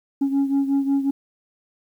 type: beating tone pair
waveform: sine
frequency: 275.3 / 280.8 Hz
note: C#4 / C#4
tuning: -12 / +22 cents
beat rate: 5.5 Hz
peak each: -17 / -22 dBFS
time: 0.21-1.11 s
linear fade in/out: 10 ms
effects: tanh soft clip ceiling -15 dBFS + 9-bit